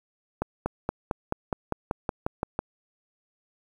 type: accelerating click train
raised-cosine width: 1 ms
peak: -12 dBFS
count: 12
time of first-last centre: 0.42-2.591 s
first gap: 240 ms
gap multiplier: 0.96
effects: 8-bit